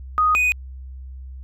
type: tone pair in turn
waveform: sine / triangle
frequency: 1244.5 / 2489 Hz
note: D#6 / D#7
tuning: 0 / 0 cents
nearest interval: octave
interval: 1200 cents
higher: second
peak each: -14 dBFS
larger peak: neither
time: 0.18-0.35 / 0.35-0.52 s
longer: neither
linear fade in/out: 0 ms
effects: added 65 Hz sine -33 dBFS peak until 1.43 s